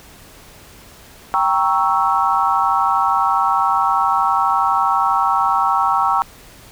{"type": "chord", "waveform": "sine", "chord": "G diminished seventh", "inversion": "none", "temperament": "equal with one note detuned", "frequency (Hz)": [784, 936.1, 1108.7, 1318.5], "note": ["G5", "Bb5", "Db6", "Fb6"], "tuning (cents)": [0, 7, 0, 0], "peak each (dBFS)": -19, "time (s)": [1.34, 6.22], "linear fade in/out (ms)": 0, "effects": ["pink hiss -43 dBFS RMS until 6.71 s"]}